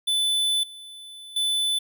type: tone with level steps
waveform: square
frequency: 3500 Hz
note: A7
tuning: 10 cents flat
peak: -21 / -40 / -22 dBFS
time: 0.07-1.79 s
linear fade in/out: 10 ms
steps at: 0.63 / 1.36 s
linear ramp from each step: 5 ms
effects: none